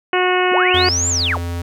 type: harmonic tone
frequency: 364.7 Hz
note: F#4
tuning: 25 cents flat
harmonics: 1 / 2 / 3 / 4 / 5 / 6 / 7 / 8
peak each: -17 / -20 / -22 / -23 / -24 / -25 / -25 / -26 dBFS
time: 0.13-0.89 s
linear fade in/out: 2 ms
type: linear two-way sweep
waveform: sine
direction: up then down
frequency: 110.8 to 7459 to 110.8 Hz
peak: -16 dBFS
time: 0.51-1.39 s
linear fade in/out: 50 ms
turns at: 1.09 s
type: tone with pitch glide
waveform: square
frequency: 87.4 to 86.15 Hz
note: F2 to F2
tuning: +2 to -23 cents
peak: -22 dBFS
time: 0.74-1.62 s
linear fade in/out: 5 ms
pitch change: -25 cents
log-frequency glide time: 0.86-1.4 s
effects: none